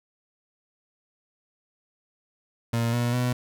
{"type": "tone with pitch steps", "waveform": "30% pulse", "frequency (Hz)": [116.54, 120.23, 124.04], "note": ["A#2", "B2", "B2"], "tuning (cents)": [0, -46, 8], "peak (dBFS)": -20, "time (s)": [2.73, 3.33], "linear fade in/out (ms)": 5, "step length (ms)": 200, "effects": []}